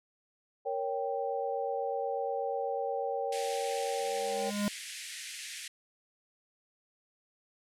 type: chord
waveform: sine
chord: G diminished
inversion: first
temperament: equal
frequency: 466.2 / 554.4 / 784 Hz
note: Bb4 / Db5 / G5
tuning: 0 / 0 / 0 cents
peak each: -35 dBFS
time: 0.65-4.51 s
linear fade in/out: 20 ms
type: band-pass noise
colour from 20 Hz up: pink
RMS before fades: -43 dBFS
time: 3.32-5.68 s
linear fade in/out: 5 ms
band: 1800 to 11000 Hz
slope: 48 dB/octave
type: tone with exponential growth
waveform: square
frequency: 205.3 Hz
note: G#3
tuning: 20 cents flat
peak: -27 dBFS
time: 3.99-4.68 s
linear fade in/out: 0 ms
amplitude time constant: 150 ms
effects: none